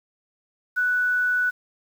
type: tone with quantisation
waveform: sine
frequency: 1482 Hz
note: F#6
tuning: 2 cents sharp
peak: -19 dBFS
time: 0.76-1.51 s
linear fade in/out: 20 ms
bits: 8
effects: none